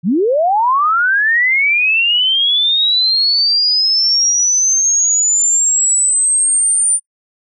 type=linear sweep; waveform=sine; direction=up; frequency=146.83 to 9230 Hz; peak=-10 dBFS; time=0.03-7 s; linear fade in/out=50 ms; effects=noise-tail reverb RT60 0.1 s tail -25 dB re dry